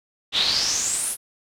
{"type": "noise with band-pass filter sweep", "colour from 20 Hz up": "brown", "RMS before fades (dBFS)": -23, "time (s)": [0.32, 1.17], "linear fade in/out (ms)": 50, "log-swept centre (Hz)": [3400, 11000], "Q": 6.8, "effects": []}